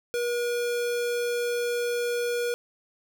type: tone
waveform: square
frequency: 480.1 Hz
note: B4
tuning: 49 cents flat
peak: -26 dBFS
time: 0.14-2.54 s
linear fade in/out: 0 ms
effects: none